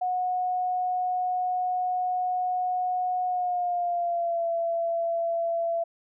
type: tone with pitch glide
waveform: sine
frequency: 730 to 673.3 Hz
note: F#5 to E5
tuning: -24 to +36 cents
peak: -24 dBFS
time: 0.01-5.84 s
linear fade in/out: 10 ms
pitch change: -140 cents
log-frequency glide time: 3.26-4.47 s
effects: none